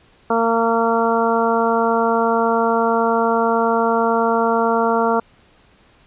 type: harmonic tone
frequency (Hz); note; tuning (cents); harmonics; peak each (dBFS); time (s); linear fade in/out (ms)
229.1; A#3; -30; 1 / 2 / 3 / 4 / 5 / 6; -22 / -19 / -21 / -21 / -24 / -24; 0.3-5.2; 5
effects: pink hiss -53 dBFS RMS until 6.06 s + resampled to 8000 Hz